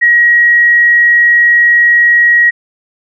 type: tone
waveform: sine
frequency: 1900 Hz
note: A#6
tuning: 33 cents sharp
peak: -4 dBFS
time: 0.01-2.51 s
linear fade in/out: 20 ms
effects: none